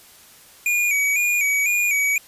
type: tone with vibrato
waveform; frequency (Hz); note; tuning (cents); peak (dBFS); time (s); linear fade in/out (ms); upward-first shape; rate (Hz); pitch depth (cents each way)
square; 2349; D7; 0; -18; 0.66-2.18; 2; square; 2; 61
effects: white hiss -48 dBFS RMS until 2.27 s + resampled to 32000 Hz